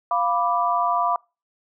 sine chord, B diminished, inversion second, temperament equal, 698.5 / 987.8 / 1174.7 Hz, F5 / B5 / D6, 0 / 0 / 0 cents, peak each -23 dBFS, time 0.11-1.16 s, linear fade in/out 2 ms, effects noise-tail reverb RT60 0.3 s tail -26 dB re dry

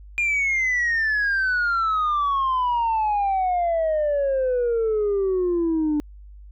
sine exponential sweep, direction down, 2426 to 294.2 Hz, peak -17 dBFS, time 0.18-6 s, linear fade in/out 0 ms, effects tanh soft clip ceiling -17 dBFS + added 50 Hz sine -40 dBFS peak until 6.51 s

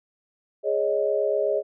sine chord, Ab suspended fourth, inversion none, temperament equal, 415.3 / 554.4 / 622.3 Hz, Ab4 / Db5 / Eb5, 0 / 0 / 0 cents, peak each -25 / -25 / -25 dBFS, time 0.63-1.63 s, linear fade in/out 50 ms, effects none

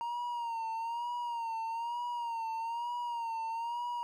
triangle tone with vibrato, 932.3 Hz, A#5, in tune, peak -32 dBFS, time 0.01-4.03 s, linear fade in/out 0 ms, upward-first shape sine, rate 1.1 Hz, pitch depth 61 cents each way, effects none

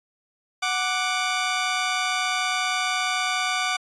15% pulse tone pair together, 740 / 1174.7 Hz, F#5 / D6, 0 / 0 cents, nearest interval minor sixth, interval 800 cents, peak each -19 dBFS, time 0.62-3.77 s, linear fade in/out 10 ms, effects resampled to 22050 Hz

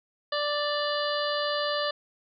harmonic tone, 587.3 Hz, D5, in tune, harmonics 1 / 2 / 3 / 5 / 6 / 7 / 8, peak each -29 / -32 / -34 / -36 / -37 / -37 / -38 dBFS, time 0.32-1.91 s, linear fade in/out 5 ms, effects none

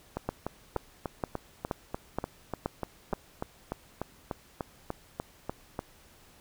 two click trains, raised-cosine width 1 ms, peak -18 / -15 dBFS, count 20 / 7, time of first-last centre 0.17-5.791 / 0.29-3.134 s, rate 3.38 / 2.11 Hz, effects pink hiss -58 dBFS RMS until 6.4 s

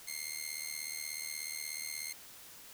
10% pulse tone with amplitude modulation, 2120 Hz, C7, 22 cents sharp, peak -26 dBFS, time 0.07-2.13 s, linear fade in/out 10 ms, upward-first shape sine, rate 76.6 Hz, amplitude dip 85%, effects white hiss -53 dBFS RMS until 2.73 s

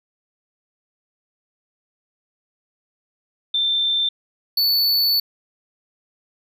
sine / square tone pair in turn, 3566 / 4468 Hz, A7 / C#8, +22 / +13 cents, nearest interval major third, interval 391 cents, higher second, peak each -17 / -16 dBFS, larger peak second, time 3.54-4.09 / 4.57-5.2 s, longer second, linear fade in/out 5 ms, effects none

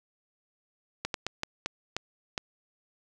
slowing click train, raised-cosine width 0.2 ms, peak -13 dBFS, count 7, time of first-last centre 1.05-2.378 s, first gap 92 ms, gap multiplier 1.35, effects none

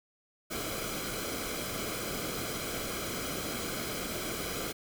pink noise with comb filter, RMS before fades -36 dBFS, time 0.5-4.73 s, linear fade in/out 20 ms, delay 1.1 ms, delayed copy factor -0.65, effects none

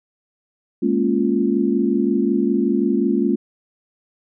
sine chord, Bb minor seventh, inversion third, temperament equal, 207.7 / 233.1 / 277.2 / 349.2 Hz, Ab3 / Bb3 / Db4 / F4, 0 / 0 / 0 / 0 cents, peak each -21 dBFS, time 0.82-3.36 s, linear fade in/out 10 ms, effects none

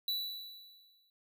square tone with exponential decay, 3951 Hz, B7, in tune, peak -31 dBFS, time 0.08-1.1 s, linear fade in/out 2 ms, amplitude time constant 220 ms, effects none

